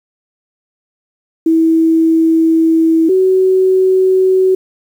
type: tone pair in turn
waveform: sine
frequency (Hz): 324.9 / 375.6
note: E4 / F#4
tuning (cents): -25 / +26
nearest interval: minor third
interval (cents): 251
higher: second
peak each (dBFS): -7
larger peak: neither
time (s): 1.46-3.09 / 3.09-4.55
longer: first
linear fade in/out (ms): 5
effects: 7-bit